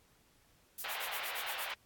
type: noise with tremolo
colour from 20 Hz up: violet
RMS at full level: -39 dBFS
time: 0.78-1.71 s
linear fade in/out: 2 ms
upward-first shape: sine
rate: 8.6 Hz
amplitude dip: 100%
type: band-pass noise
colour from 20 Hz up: white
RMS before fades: -41 dBFS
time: 0.84-1.74 s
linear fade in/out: 2 ms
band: 580 to 3300 Hz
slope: 24 dB/octave
effects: pink hiss -68 dBFS RMS until 1.85 s + AAC 64 kbps

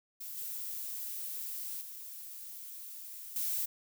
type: noise with level steps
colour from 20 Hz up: violet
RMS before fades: -43 / -40 / -46 / -34 dBFS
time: 0.2-3.66 s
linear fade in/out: 10 ms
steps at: 0.37 / 1.81 / 3.36 s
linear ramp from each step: 2 ms
effects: none

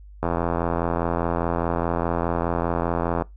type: click train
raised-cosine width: 1 ms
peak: -9 dBFS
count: 255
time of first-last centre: 0.23-3.222 s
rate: 84.9 Hz
effects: noise-tail reverb RT60 0.2 s tail -23 dB re dry + added 50 Hz sine -41 dBFS peak until 3.36 s

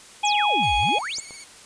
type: harmonic tone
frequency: 830.6 Hz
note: G#5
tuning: in tune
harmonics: 1 / 3 / 4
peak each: -20 / -25 / -26 dBFS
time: 0.23-0.99 s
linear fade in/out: 10 ms
type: exponential two-way sweep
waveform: sine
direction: down then up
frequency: 8000 to 49.27 to 8000 Hz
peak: -27 dBFS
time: 0.25-1.2 s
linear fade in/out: 0 ms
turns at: 0.76 s
type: tone with vibrato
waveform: 5% pulse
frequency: 2217 Hz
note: C#7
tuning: in tune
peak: -28 dBFS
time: 0.63-1.44 s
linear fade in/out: 2 ms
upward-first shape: sine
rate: 17 Hz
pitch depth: 46 cents each way
type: clicks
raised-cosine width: 1 ms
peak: -29 dBFS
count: 6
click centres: 0.631 / 0.832 / 0.889 / 0.985 / 1.184 / 1.308 s
effects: white hiss -46 dBFS RMS until 1.65 s + resampled to 22050 Hz

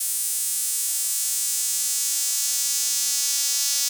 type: tone with high-pass filter sweep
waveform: sawtooth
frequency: 281.2 Hz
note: C#4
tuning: 25 cents sharp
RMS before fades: -24 dBFS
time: 0-3.89 s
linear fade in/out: 10 ms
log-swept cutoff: 9100 to 5900 Hz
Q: 1.8
effects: none

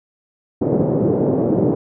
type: band-pass noise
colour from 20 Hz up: white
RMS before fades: -17 dBFS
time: 0.61-1.75 s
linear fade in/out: 10 ms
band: 120 to 480 Hz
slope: 24 dB/octave
effects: none

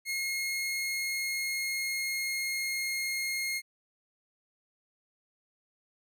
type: tone with pitch glide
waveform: sawtooth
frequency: 2154 to 2142 Hz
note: C7 to C7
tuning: +50 to +40 cents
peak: -27 dBFS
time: 0.05-3.62 s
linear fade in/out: 50 ms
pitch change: -10 cents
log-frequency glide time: 0.73-2.92 s
effects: none

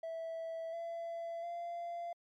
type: tone with pitch steps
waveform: triangle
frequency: 656 / 673 / 688 Hz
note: E5 / E5 / F5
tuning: -9 / +36 / -26 cents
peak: -36 dBFS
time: 0.03-2.13 s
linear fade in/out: 5 ms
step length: 700 ms
effects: tanh soft clip ceiling -33 dBFS + MP3 64 kbps

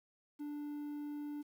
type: tone with quantisation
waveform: triangle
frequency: 293.7 Hz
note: D4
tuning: in tune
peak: -38 dBFS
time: 0.39-1.43 s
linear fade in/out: 20 ms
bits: 11
effects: none

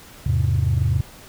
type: chord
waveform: sine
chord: E augmented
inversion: none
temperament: equal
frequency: 82.41 / 103.83 / 130.81 Hz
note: E2 / G#2 / B#2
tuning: 0 / 0 / 0 cents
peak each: -20 dBFS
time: 0.26-1.01 s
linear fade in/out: 5 ms
effects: tanh soft clip ceiling -10 dBFS + pink hiss -44 dBFS RMS until 1.28 s

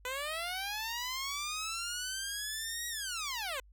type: linear two-way sweep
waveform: 10% pulse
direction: up then down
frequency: 493.9 to 1911 to 493.9 Hz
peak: -27 dBFS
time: 0.05-3.6 s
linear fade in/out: 2 ms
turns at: 2.88 s
effects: added 50 Hz sine -56 dBFS peak until 3.72 s

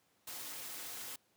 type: noise with comb filter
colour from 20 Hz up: white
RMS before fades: -45 dBFS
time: 0.27-1.16 s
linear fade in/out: 5 ms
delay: 5.1 ms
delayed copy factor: -0.5
effects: pink hiss -73 dBFS RMS until 1.36 s + high-pass 150 Hz 12 dB/octave

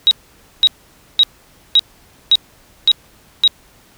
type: tone bursts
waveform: sine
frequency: 3821 Hz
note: A#7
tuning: 42 cents sharp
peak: -6 dBFS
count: 7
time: 0.07-3.477 s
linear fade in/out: 0 ms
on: 41 ms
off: 520 ms
effects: pink hiss -49 dBFS RMS until 3.97 s

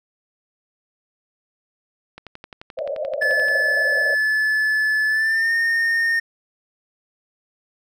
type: click train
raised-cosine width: 0.3 ms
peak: -21 dBFS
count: 16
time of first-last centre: 2.18-3.484 s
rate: 11.5 Hz
type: band-pass noise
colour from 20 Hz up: pink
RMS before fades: -27 dBFS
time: 2.77-4.15 s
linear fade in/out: 10 ms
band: 520 to 640 Hz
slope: 96 dB/octave
type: tone with pitch glide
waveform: triangle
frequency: 1730 to 1832.9 Hz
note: A6 to A#6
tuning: -30 to -30 cents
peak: -15 dBFS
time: 3.21-6.2 s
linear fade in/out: 10 ms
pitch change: +100 cents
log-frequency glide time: 5.08-5.53 s
effects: none

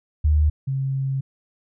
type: tone pair in turn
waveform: sine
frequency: 75.7 / 134.88 Hz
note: D#2 / C#3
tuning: -47 / -47 cents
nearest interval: minor seventh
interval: 1000 cents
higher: second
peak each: -14 / -21 dBFS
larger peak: first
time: 0.24-0.5 / 0.67-1.21 s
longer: second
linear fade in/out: 10 ms
effects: none

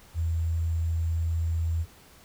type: tone with sample-and-hold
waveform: sine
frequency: 82.41 Hz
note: E2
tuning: in tune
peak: -24 dBFS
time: 0.14-1.86 s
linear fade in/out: 50 ms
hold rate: 7350 Hz
effects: pink hiss -54 dBFS RMS until 2.24 s

